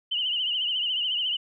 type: tone with vibrato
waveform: sine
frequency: 2960 Hz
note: F#7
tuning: in tune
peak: -24 dBFS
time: 0.11-1.37 s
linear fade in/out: 10 ms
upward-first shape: triangle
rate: 14 Hz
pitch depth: 99 cents each way
effects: none